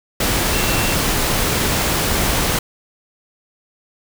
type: tone in noise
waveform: sine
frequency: 2700 Hz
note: E7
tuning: 41 cents sharp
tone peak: -26 dBFS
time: 0.53-0.94 s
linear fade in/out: 5 ms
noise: pink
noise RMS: -18 dBFS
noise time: 0.2-2.59 s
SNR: -11 dB
effects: none

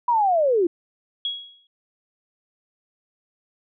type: linear sweep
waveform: sine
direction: down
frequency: 987.8 to 325.3 Hz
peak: -16 dBFS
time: 0.08-0.67 s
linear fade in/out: 5 ms
type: tone with exponential decay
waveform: sine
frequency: 3322 Hz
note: G#7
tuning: in tune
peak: -21 dBFS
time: 1.25-1.67 s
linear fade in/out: 2 ms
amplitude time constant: 90 ms
effects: none

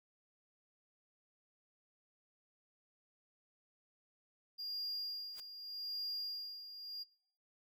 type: tone with tremolo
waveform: triangle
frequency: 4816 Hz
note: D8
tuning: 43 cents sharp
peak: -37 dBFS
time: 4.58-7.04 s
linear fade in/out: 20 ms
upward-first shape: sine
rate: 0.83 Hz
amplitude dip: 70%
type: noise with exponential growth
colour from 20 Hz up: white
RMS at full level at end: -49 dBFS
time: 5.3-5.4 s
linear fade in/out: 1 ms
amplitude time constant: 21 ms
effects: noise-tail reverb RT60 0.6 s tail -24 dB re dry

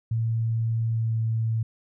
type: tone with pitch glide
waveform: sine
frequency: 113.7 to 112.39 Hz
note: A#2 to A2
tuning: -43 to +37 cents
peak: -22 dBFS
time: 0.11-1.63 s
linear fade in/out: 5 ms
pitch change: -20 cents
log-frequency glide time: 0.86-1.19 s
effects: none

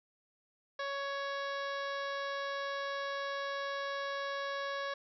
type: harmonic tone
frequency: 557 Hz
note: C#5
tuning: 8 cents sharp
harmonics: 1 / 2 / 3 / 4 / 5 / 6 / 7 / 8 / 9 / 10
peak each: -39 / -40 / -41 / -51 / -55 / -51 / -49 / -56 / -57 / -55 dBFS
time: 0.79-4.94 s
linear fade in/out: 5 ms
effects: none

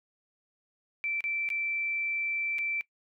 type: tone with dropouts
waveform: sine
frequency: 2335 Hz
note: D7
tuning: 11 cents flat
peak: -29 dBFS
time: 1.04-2.81 s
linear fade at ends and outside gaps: 0 ms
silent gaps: 1.206-1.24 / 1.489-1.502 / 2.584-2.589 s
effects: noise-tail reverb RT60 0.1 s tail -21 dB re dry

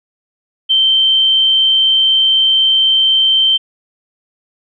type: tone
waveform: sine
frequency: 3118 Hz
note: G7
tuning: 10 cents flat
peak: -8 dBFS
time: 0.69-3.58 s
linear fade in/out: 20 ms
effects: none

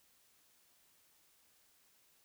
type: silence
effects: white hiss -70 dBFS RMS until 2.24 s

